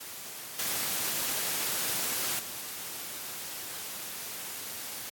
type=noise with level steps; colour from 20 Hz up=white; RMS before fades=-42 / -31 / -39 dBFS; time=0-5.1 s; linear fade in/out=10 ms; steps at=0.59 / 2.39 s; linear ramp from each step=2 ms; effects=high-pass 100 Hz 12 dB/octave + AAC 64 kbps